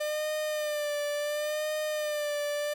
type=tone with vibrato; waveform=45% pulse; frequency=599 Hz; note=D5; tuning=34 cents sharp; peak=-29 dBFS; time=0-2.74 s; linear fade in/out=10 ms; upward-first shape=sine; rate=0.71 Hz; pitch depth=41 cents each way; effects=none